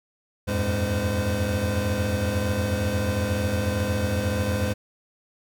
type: tone cluster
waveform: square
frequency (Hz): 84.6 / 93 / 106.7 / 204.9 / 512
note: E2 / F#2 / G#2 / G#3 / C5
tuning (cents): +45 / +9 / +47 / -23 / -38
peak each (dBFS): -30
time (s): 0.47-4.74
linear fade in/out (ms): 20
effects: none